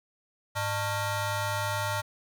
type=ring-modulated tone; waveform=20% pulse; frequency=499.3 Hz; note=B4; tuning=19 cents sharp; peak=-20 dBFS; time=0.55-2.02 s; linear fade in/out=20 ms; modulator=395 Hz; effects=none